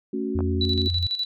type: chord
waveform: sine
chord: F# minor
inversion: first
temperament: equal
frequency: 220 / 277.2 / 370 Hz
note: A3 / C#4 / F#4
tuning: 0 / 0 / 0 cents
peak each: -29 dBFS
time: 0.13-0.88 s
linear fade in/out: 5 ms
type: tone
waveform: sine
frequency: 86 Hz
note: F2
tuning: 26 cents flat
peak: -23 dBFS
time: 0.35-1.07 s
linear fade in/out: 5 ms
type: clicks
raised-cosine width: 1 ms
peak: -20 dBFS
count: 2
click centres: 0.39 / 0.406 s
type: tone with tremolo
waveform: sine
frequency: 3951 Hz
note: B7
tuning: in tune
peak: -22 dBFS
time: 0.61-1.25 s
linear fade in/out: 2 ms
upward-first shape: square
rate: 12 Hz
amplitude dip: 65%
effects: none